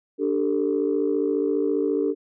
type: chord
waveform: sine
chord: D suspended fourth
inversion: none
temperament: equal with one note detuned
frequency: 293.7 / 392 / 446.7 Hz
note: D4 / G4 / A4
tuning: 0 / 0 / +26 cents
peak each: -24 dBFS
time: 0.18-2.15 s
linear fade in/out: 50 ms
effects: tanh soft clip ceiling -12 dBFS